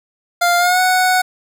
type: tone with pitch glide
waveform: 25% pulse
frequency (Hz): 698.5 to 738.8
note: F5 to F#5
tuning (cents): 0 to -3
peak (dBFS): -8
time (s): 0.41-1.22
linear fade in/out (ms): 10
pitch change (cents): +97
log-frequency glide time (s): 0.58-0.8
effects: none

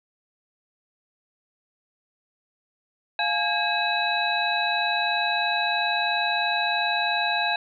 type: tone cluster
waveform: sine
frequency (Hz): 703 / 846 / 1636 / 2564 / 3927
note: F5 / G#5 / G#6 / E7 / B7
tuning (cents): +11 / +32 / -26 / -49 / -11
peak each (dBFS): -28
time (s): 3.19-7.56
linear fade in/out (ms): 2
effects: none

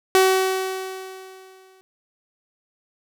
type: tone with exponential decay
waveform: sawtooth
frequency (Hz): 378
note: F#4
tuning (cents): +37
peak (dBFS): -8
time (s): 0.15-1.81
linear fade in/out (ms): 0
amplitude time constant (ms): 360
effects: none

